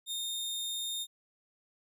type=tone; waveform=sawtooth; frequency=3661 Hz; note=A#7; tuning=32 cents flat; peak=-31 dBFS; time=0.06-1.07 s; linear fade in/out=50 ms; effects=none